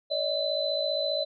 sine tone cluster, 573 / 628 / 4021 Hz, D5 / D#5 / B7, -43 / +16 / +30 cents, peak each -30 dBFS, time 0.1-1.25 s, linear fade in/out 20 ms, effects none

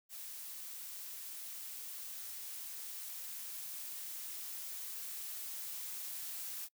blue noise with level ramp, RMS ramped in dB -47 to -43 dBFS, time 0.09-6.69 s, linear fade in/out 50 ms, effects noise-tail reverb RT60 0.1 s tail -26 dB re dry

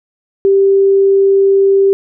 sine tone, 392 Hz, G4, in tune, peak -6 dBFS, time 0.45-1.93 s, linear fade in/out 0 ms, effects none

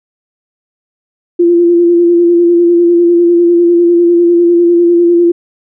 sine tone with vibrato, 344.8 Hz, F4, 22 cents flat, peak -4 dBFS, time 1.39-5.32 s, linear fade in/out 10 ms, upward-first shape square, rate 10 Hz, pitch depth 20 cents each way, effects none

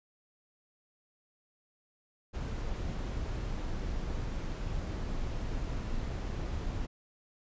brown noise, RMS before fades -35 dBFS, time 2.33-6.87 s, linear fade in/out 20 ms, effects resampled to 16000 Hz

